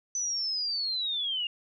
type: linear sweep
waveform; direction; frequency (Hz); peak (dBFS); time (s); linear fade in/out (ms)
sine; down; 6050 to 2794; -28; 0.15-1.47; 2
effects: none